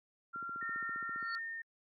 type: tone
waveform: sine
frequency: 1379 Hz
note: F6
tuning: 22 cents flat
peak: -39 dBFS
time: 0.33-1.39 s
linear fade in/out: 20 ms
type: click train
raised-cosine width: 3 ms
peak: -37 dBFS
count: 14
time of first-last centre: 0.36-1.227 s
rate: 15 Hz
type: tone with tremolo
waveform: sine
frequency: 1824 Hz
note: A#6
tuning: 38 cents flat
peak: -38 dBFS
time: 0.61-1.62 s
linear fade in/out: 5 ms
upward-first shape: triangle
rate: 1.6 Hz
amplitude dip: 35%
type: tone with exponential growth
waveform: sine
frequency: 4435 Hz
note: C#8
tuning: in tune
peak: -40 dBFS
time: 1.18-1.35 s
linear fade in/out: 0 ms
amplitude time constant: 36 ms
effects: high-pass 200 Hz 12 dB/octave + Opus 48 kbps